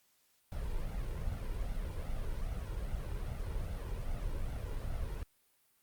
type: noise with flanger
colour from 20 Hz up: brown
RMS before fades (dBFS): -37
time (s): 0.52-5.23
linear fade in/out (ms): 0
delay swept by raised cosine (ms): 1.4 to 2.13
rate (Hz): 2.5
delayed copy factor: +0.55
effects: white hiss -72 dBFS RMS until 5.82 s + Opus 48 kbps